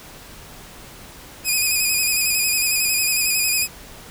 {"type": "tone with vibrato", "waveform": "10% pulse", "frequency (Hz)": 2489, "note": "D#7", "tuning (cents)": 0, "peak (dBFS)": -9, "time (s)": [1.44, 3.68], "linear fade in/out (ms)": 50, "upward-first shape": "square", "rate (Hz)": 11, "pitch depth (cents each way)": 35, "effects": ["pink hiss -41 dBFS RMS until 4.1 s"]}